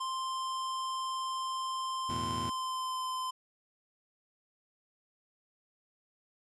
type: tone with pitch glide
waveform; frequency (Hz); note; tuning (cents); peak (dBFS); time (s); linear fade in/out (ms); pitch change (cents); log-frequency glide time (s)
square; 1046.5 to 1030.3; C6 to C6; 0 to -27; -34; 0-3.31; 10; -27; 2-3.03
type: chord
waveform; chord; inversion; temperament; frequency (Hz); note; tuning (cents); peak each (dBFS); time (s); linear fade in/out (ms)
20% pulse; E suspended fourth; none; just; 82.41 / 109.88 / 123.61; E2 / A2 / B2; 0 / -2 / +2; -37; 2.09-2.5; 5
effects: resampled to 24000 Hz + 11-bit